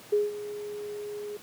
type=tone with ADSR envelope; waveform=sine; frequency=415.3 Hz; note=G#4; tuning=in tune; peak=-19 dBFS; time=0.12-1.37 s; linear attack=11 ms; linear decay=180 ms; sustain=-15 dB; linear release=4 ms; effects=pink hiss -49 dBFS RMS until 1.42 s + high-pass 150 Hz 12 dB/octave